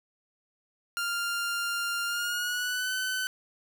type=tone with pitch glide; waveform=sawtooth; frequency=1396.9 to 1514.6 Hz; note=F6 to F#6; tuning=0 to +40 cents; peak=-25 dBFS; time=0.97-3.27 s; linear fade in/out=0 ms; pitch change=+140 cents; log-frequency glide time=2.05-2.93 s; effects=none